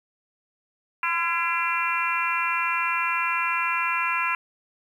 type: harmonic tone with a mistuned harmonic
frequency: 340 Hz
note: F4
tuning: 46 cents flat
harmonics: 3 / 4 / 5 / 6 / 7 / 8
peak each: -27 / -29 / -32 / -34 / -28 / -30 dBFS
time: 1.03-4.35 s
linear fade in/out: 2 ms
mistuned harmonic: 5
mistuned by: -35 cents
effects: 9-bit